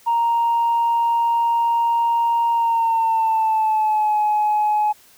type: tone with pitch glide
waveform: sine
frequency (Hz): 932.3 to 845.1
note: A#5 to G#5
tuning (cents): 0 to +30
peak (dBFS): -14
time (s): 0.06-4.93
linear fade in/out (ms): 20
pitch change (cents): -170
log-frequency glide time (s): 2.52-4.18
effects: tanh soft clip ceiling -12 dBFS + white hiss -51 dBFS RMS until 5.17 s